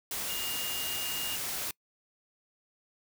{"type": "tone in noise", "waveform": "sine", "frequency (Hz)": 2838, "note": "F7", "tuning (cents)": 27, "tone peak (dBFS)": -37, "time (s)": [0.29, 1.36], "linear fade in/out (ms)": 2, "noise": "white", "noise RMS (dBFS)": -35, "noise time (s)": [0.11, 1.71], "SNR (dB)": -5, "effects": ["noise-tail reverb RT60 0.1 s tail -25 dB re dry"]}